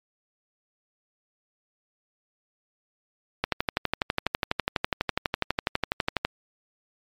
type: click train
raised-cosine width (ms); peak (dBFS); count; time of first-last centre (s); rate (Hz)
0.3; -7; 35; 3.44-6.25; 12.1
effects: MP3 96 kbps